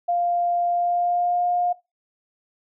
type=tone with pitch glide; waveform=sine; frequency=698.5 to 709.5 Hz; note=F5 to F5; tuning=0 to +27 cents; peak=-19 dBFS; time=0.08-1.73 s; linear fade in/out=10 ms; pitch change=+27 cents; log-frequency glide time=0.7-1.46 s; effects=noise-tail reverb RT60 0.2 s tail -17 dB re dry